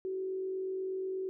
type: tone with frequency modulation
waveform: sine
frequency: 377.8 Hz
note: F#4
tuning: 36 cents sharp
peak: -33 dBFS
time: 0.05-1.29 s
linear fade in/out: 0 ms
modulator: 48.3 Hz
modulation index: 0.27
effects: none